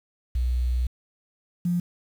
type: tone pair in turn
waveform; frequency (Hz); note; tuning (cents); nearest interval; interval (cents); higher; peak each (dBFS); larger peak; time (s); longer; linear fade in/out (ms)
sine; 61.7 / 175.37; B1 / F3; -1 / +7; octave + tritone; 1808; second; -21; neither; 0.35-0.87 / 1.65-1.8; first; 5
effects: 8-bit